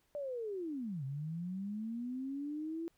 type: linear two-way sweep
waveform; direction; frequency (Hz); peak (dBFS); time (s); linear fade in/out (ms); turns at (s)
sine; down then up; 595 to 130.81 to 336.9; -37; 0.15-2.88; 0; 1.04
effects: pink hiss -75 dBFS RMS until 2.97 s